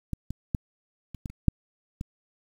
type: clicks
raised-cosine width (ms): 5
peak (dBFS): -17 / -20 / -13 / -27 / -20 / -30 / -6 / -20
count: 8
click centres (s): 0.133 / 0.306 / 0.548 / 1.147 / 1.258 / 1.3 / 1.483 / 2.011
effects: 8-bit